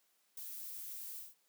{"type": "noise with ADSR envelope", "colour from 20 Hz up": "violet", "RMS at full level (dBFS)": -44, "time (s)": [0.37, 1.35], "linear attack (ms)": 3, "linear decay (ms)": 8, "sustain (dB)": -2, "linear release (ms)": 180, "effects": ["white hiss -75 dBFS RMS until 1.48 s", "high-pass 200 Hz 12 dB/octave"]}